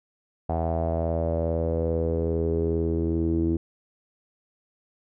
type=tone with low-pass filter sweep; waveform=sawtooth; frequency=82.4 Hz; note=E2; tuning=in tune; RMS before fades=-25 dBFS; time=0.49-3.57 s; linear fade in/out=5 ms; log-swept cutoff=730 to 320 Hz; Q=6.3; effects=none